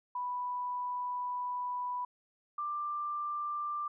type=tone pair in turn; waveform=sine; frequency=987.8 / 1184.2 Hz; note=B5 / D6; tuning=0 / +14 cents; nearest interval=minor third; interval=314 cents; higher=second; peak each=-33 / -33 dBFS; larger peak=neither; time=0.15-2.05 / 2.58-3.88 s; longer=first; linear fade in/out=5 ms; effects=none